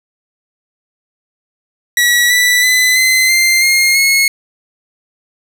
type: tone with pitch steps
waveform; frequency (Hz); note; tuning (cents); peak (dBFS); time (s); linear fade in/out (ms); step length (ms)
sawtooth; 1933 / 1971.3 / 2010 / 2050 / 2091 / 2132 / 2175; B6 / B6 / B6 / C7 / C7 / C7 / C#7; -38 / -4 / +30 / -36 / -2 / +32 / -33; -5; 1.97-4.28; 2; 330
effects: none